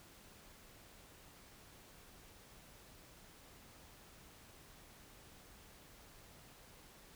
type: silence
effects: pink hiss -60 dBFS RMS until 7.15 s